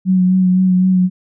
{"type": "tone with vibrato", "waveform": "sine", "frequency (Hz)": 184.8, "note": "F#3", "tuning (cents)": -2, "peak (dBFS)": -9, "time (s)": [0.05, 1.1], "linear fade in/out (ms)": 50, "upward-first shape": "sine", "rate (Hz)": 3.9, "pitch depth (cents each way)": 23, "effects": []}